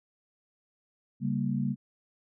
sine chord, G diminished, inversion second, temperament equal, 138.59 / 196 / 233.1 Hz, Db3 / G3 / Bb3, 0 / 0 / 0 cents, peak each -31 dBFS, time 1.2-1.76 s, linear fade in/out 50 ms, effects none

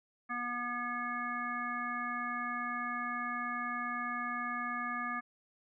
harmonic tone, 242.4 Hz, B3, 32 cents flat, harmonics 1 / 3 / 5 / 7 / 9, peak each -43 / -45 / -37 / -40 / -44 dBFS, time 0.29-5.21 s, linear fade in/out 20 ms, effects none

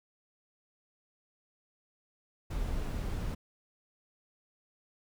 brown noise, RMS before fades -34 dBFS, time 2.5-3.35 s, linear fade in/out 10 ms, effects none

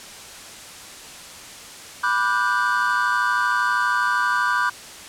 triangle chord, G major seventh, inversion first, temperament equal with one note detuned, 987.8 / 1174.7 / 1455.4 / 1568 Hz, B5 / D6 / F#6 / G6, 0 / 0 / -29 / 0 cents, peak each -22 dBFS, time 2.03-4.7 s, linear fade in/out 10 ms, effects white hiss -39 dBFS RMS until 5.08 s + low-pass 9000 Hz 12 dB/octave

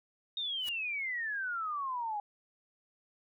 sine exponential sweep, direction down, 3729 to 811 Hz, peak -33 dBFS, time 0.37-2.2 s, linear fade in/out 2 ms
white noise with exponential growth, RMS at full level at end -41 dBFS, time 0.58-0.69 s, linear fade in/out 2 ms, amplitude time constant 22 ms
effects none

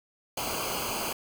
pink noise with comb filter, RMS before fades -32 dBFS, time 0.37-1.13 s, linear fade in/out 5 ms, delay 0.54 ms, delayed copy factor -0.8, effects none

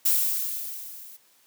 violet noise with level ramp, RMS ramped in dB -20 to -46 dBFS, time 0.05-1.17 s, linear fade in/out 10 ms, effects white hiss -61 dBFS RMS until 1.46 s + high-pass 200 Hz 12 dB/octave

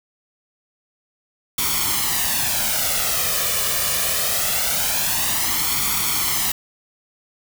white noise with flanger, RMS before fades -21 dBFS, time 1.58-6.52 s, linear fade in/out 5 ms, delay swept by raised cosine 0.89 to 1.71 ms, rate 0.23 Hz, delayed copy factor +0.65, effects none

